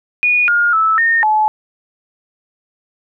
sine tone with pitch steps, 2456 / 1420 / 1309 / 1834 / 859 Hz, D#7 / F6 / E6 / A#6 / A5, -23 / +28 / -13 / -29 / -42 cents, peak -10 dBFS, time 0.23-1.48 s, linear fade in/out 0 ms, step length 250 ms, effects none

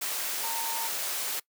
sine tone in noise, 914 Hz, A#5, 34 cents flat, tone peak -34 dBFS, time 0.43-0.88 s, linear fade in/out 10 ms, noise white, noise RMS -32 dBFS, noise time 0.01-1.4 s, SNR -5 dB, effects noise-tail reverb RT60 0.1 s tail -22 dB re dry + high-pass 400 Hz 12 dB/octave

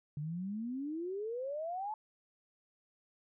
sine exponential sweep, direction up, 142.9 to 880 Hz, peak -36 dBFS, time 0.17-1.94 s, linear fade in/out 2 ms, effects none

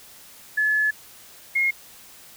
sine tone pair in turn, 1716 / 2149 Hz, A6 / C7, -44 / +46 cents, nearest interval major third, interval 390 cents, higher second, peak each -18 / -18 dBFS, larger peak neither, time 0.57-0.91 / 1.55-1.71 s, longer first, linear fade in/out 10 ms, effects white hiss -47 dBFS RMS until 2.36 s

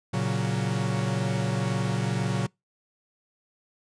45% pulse chord, F# major, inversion first, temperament equal, 116.54 / 138.59 / 185 Hz, A#2 / C#3 / F#3, 0 / 0 / 0 cents, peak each -29 dBFS, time 0.13-2.47 s, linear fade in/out 10 ms, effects noise-tail reverb RT60 0.2 s tail -26 dB re dry + resampled to 22050 Hz

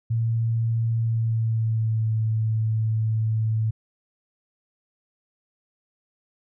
sine tone with pitch glide, 114.3 to 110.41 Hz, A#2 to A2, -34 to +6 cents, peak -20 dBFS, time 0.1-3.71 s, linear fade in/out 10 ms, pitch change -60 cents, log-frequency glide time 0.98-2.11 s, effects none

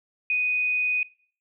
sine tone, 2489 Hz, D#7, in tune, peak -21 dBFS, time 0.3-1.03 s, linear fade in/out 2 ms, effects noise-tail reverb RT60 0.5 s tail -21 dB re dry

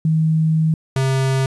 sine / square tone pair in turn, 158.8 / 133.29 Hz, D#3 / C3, +36 / +32 cents, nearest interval minor third, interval 304 cents, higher first, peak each -13 / -16 dBFS, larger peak first, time 0.05-0.74 / 0.96-1.46 s, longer first, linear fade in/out 2 ms, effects resampled to 24000 Hz + 9-bit

